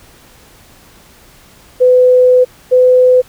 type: tone pair in turn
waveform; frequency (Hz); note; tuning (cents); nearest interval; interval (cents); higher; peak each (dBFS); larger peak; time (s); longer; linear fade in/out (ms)
sine; 503 / 505; B4 / B4; +32 / +39; unison; 7; second; -4; neither; 1.8-2.45 / 2.71-3.22; first; 20
effects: pink hiss -43 dBFS RMS until 3.28 s